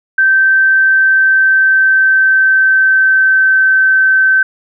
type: tone with pitch glide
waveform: sine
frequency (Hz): 1554 to 1541.5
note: G6 to G6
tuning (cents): -16 to -29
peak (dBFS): -6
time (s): 0.18-4.43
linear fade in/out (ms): 5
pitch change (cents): -13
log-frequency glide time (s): 0.67-3.72
effects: none